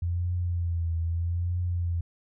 sine tone with vibrato, 85.7 Hz, F2, 32 cents flat, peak -25 dBFS, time 0.02-2.01 s, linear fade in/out 5 ms, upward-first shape triangle, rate 0.79 Hz, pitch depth 67 cents each way, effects none

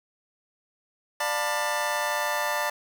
25% pulse chord, B half-diminished seventh, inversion first, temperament just, 592.7 / 711.2 / 889 / 987.8 Hz, D5 / F5 / A5 / B5, +16 / +31 / +18 / 0 cents, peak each -26 / -31 / -26 / -29 dBFS, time 1.2-2.7 s, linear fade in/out 5 ms, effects 8-bit

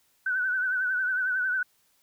sine tone with vibrato, 1505 Hz, F#6, 29 cents sharp, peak -24 dBFS, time 0.26-1.63 s, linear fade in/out 5 ms, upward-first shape triangle, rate 11 Hz, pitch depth 70 cents each way, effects white hiss -67 dBFS RMS until 2.02 s

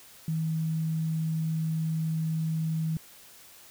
sine tone, 160.1 Hz, D#3, 50 cents sharp, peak -26 dBFS, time 0.28-2.97 s, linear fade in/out 2 ms, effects white hiss -52 dBFS RMS until 3.7 s

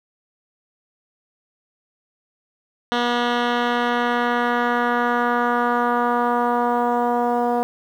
10% pulse tone with low-pass filter sweep, 241 Hz, B3, 42 cents flat, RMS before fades -20 dBFS, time 2.92-7.63 s, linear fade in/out 0 ms, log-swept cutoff 3300 to 740 Hz, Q 1.6, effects 8-bit

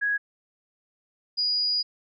sine tone pair in turn, 1661.2 / 4897 Hz, G#6 / D#8, 0 / -28 cents, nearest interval octave + perfect fifth, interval 1872 cents, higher second, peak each -22 dBFS, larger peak neither, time 0.01-0.18 / 1.37-1.83 s, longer second, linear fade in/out 20 ms, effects none

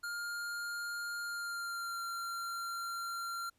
square tone with pitch glide, 1409 to 1377.6 Hz, F6 to F6, +15 to -24 cents, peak -38 dBFS, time 0.03-3.5 s, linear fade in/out 10 ms, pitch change -39 cents, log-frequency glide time 1.2-2.01 s, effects pink hiss -75 dBFS RMS until 3.58 s + resampled to 32000 Hz

